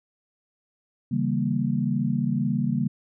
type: chord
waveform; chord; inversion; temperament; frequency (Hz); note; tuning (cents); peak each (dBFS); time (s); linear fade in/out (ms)
sine; C# diminished seventh; none; equal with one note detuned; 138.59 / 160.77 / 196 / 233.1; C#3 / E3 / G3 / Bb3; 0 / -43 / 0 / 0; -27 / -30 / -27 / -26; 1.11-2.88; 10
effects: none